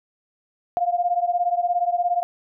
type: beating tone pair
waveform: sine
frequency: 698.5 / 715.5 Hz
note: F5 / F5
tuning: 0 / +42 cents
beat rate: 17 Hz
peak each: -21 / -23 dBFS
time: 0.77-2.23 s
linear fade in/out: 0 ms
effects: none